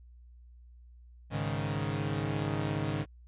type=chord; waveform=sawtooth; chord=Ab suspended fourth; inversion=none; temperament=equal; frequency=103.83 / 138.59 / 155.56 Hz; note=Ab2 / Db3 / Eb3; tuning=0 / 0 / 0 cents; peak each=-31 dBFS; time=1.3-3.06 s; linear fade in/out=50 ms; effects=added 60 Hz sine -51 dBFS peak until 3.27 s + resampled to 8000 Hz